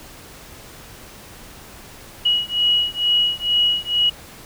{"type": "beating tone pair", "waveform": "sine", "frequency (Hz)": [2909, 2911.2], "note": ["F#7", "F#7"], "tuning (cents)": [-30, -29], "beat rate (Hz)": 2.2, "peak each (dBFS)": -19, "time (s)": [2.25, 4.1], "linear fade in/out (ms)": 10, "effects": ["pink hiss -41 dBFS RMS until 4.45 s"]}